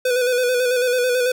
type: tone with vibrato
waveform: square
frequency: 497.7 Hz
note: B4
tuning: 13 cents sharp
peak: -17 dBFS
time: 0.05-1.32 s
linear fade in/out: 5 ms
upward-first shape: square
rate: 9.1 Hz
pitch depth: 34 cents each way
effects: none